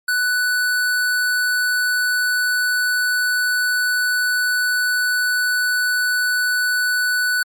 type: tone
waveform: square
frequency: 1488 Hz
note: F#6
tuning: 9 cents sharp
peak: -17 dBFS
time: 0.08-7.43 s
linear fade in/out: 5 ms
effects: MP3 64 kbps